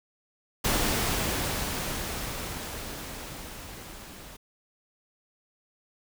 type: noise with level ramp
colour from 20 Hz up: pink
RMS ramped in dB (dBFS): -25 to -46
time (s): 0.64-4.37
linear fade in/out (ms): 10
effects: none